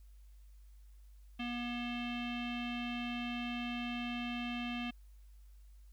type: tone with low-pass filter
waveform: square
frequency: 241 Hz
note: B3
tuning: 42 cents flat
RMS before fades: -39 dBFS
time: 1.39-4.91 s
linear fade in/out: 10 ms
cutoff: 2900 Hz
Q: 6.6
effects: added 50 Hz sine -54 dBFS peak until 5.92 s + white hiss -75 dBFS RMS until 5.92 s